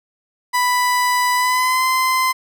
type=tone with pitch glide; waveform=30% pulse; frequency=990 to 1033.2 Hz; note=B5 to C6; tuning=+4 to -22 cents; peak=-12 dBFS; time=0.53-2.33 s; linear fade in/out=20 ms; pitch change=+74 cents; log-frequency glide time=1.34-1.85 s; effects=none